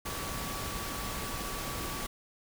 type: tone in noise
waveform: sine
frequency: 1143 Hz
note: D6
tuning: 47 cents flat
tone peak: -43 dBFS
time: 0.05-2.07 s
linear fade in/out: 10 ms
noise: pink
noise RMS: -37 dBFS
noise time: 0.05-2.07 s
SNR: -9 dB
effects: none